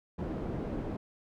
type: low-pass noise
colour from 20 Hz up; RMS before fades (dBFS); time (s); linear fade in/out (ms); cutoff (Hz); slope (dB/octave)
white; -36; 0.18-0.97; 10; 360; 12
effects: none